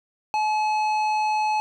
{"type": "tone with tanh clipping", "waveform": "sine", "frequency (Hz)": 856, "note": "A5", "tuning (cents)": -48, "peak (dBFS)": -22, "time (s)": [0.34, 1.6], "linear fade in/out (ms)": 0, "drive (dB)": 12, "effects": []}